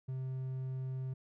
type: tone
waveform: triangle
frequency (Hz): 130.7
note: C3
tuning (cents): -1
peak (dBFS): -34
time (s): 0.08-1.14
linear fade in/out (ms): 10
effects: none

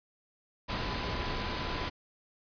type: tone in noise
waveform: sine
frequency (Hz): 1003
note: B5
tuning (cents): +26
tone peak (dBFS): -42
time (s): 0.68-1.9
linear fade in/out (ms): 20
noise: pink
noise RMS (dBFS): -34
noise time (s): 0.68-1.9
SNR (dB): -11
effects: resampled to 11025 Hz

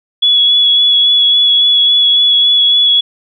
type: tone with vibrato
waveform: sine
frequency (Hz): 3384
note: G#7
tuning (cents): +32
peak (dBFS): -6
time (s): 0.22-3.01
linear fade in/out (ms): 10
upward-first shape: sine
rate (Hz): 3.6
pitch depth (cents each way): 15
effects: none

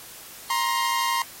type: tone pair together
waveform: sawtooth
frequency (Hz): 943.4 / 1055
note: A#5 / C6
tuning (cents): +20 / +14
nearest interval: major second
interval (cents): 194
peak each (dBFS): -21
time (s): 0.5-1.22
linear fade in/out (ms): 2
effects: white hiss -43 dBFS RMS until 1.4 s + AAC 48 kbps

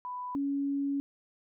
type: tone pair in turn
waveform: sine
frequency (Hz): 993 / 279.9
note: B5 / C#4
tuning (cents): +9 / +17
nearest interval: octave + minor seventh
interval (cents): 2192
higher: first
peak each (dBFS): -35 / -28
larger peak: second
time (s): 0.05-0.35 / 0.35-1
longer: second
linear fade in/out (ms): 0
effects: none

